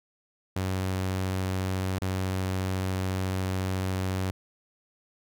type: tone with dropouts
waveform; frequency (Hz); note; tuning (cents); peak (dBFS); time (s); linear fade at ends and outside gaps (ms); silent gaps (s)
sawtooth; 94; F#2; +28; -23; 0.56-4.31; 5; 1.987-2.017
effects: none